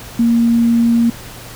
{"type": "tone", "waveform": "sine", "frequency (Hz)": 233.1, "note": "A#3", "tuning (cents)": 0, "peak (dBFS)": -9, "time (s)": [0.19, 1.1], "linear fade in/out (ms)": 5, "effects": ["added 118 Hz sine -38 dBFS peak until 1.55 s", "pink hiss -34 dBFS RMS until 1.55 s"]}